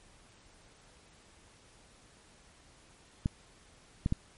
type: clicks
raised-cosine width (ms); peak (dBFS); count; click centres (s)
5; -16; 3; 3.259 / 4.061 / 4.124
effects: pink hiss -60 dBFS RMS until 4.37 s + MP3 48 kbps